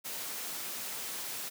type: high-pass noise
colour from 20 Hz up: white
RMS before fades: -39 dBFS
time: 0.04-1.5 s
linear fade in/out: 20 ms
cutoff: 150 Hz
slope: 12 dB/octave
effects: none